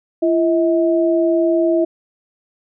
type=tone pair together; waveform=sine; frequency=338.8 / 640.4 Hz; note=E4 / D#5; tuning=+48 / +50 cents; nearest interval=major seventh; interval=1102 cents; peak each=-14 / -17 dBFS; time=0.22-1.85 s; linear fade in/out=10 ms; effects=none